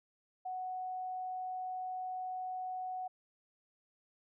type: tone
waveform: sine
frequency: 741 Hz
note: F#5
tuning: 2 cents sharp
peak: -37 dBFS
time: 0.45-3.08 s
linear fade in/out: 10 ms
effects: none